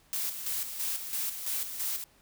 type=noise with tremolo; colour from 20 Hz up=blue; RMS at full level=-32 dBFS; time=0.13-2.04 s; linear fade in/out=0 ms; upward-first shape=square; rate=3 Hz; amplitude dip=55%; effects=pink hiss -63 dBFS RMS until 2.21 s